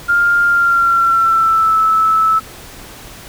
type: tone with pitch glide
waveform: sine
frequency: 1402 to 1308.1 Hz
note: F6 to E6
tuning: +6 to -14 cents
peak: -9 dBFS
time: 0.08-2.4 s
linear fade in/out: 20 ms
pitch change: -120 cents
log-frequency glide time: 0.47-1.78 s
effects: pink hiss -35 dBFS RMS until 3.28 s